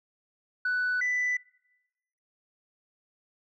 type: tone pair in turn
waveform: sine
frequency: 1489 / 1987.6 Hz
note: F#6 / B6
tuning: +11 / +11 cents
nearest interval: perfect fourth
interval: 500 cents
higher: second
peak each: -23 dBFS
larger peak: neither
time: 0.65-1.01 / 1.01-1.37 s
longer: neither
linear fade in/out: 5 ms
effects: noise-tail reverb RT60 1.0 s tail -26 dB re dry + tanh soft clip ceiling -23 dBFS